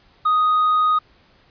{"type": "tone with hard clipping", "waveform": "sine", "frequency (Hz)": 1246, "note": "D#6", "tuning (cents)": 2, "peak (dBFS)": -15, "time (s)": [0.25, 0.99], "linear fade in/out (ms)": 10, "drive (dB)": 2, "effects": ["pink hiss -55 dBFS RMS until 1.5 s", "resampled to 11025 Hz"]}